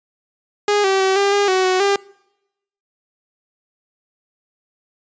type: tone with pitch steps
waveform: sawtooth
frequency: 412.3 / 385.8 / 381.9 / 399.3 / 405.1 / 374.3 / 371 / 399.4 Hz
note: G#4 / G4 / G4 / G4 / G#4 / F#4 / F#4 / G4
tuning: -13 / -28 / -45 / +32 / -43 / +20 / +5 / +32 cents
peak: -10 dBFS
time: 0.68-1.96 s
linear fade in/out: 2 ms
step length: 160 ms
effects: noise-tail reverb RT60 0.9 s tail -25 dB re dry + resampled to 16000 Hz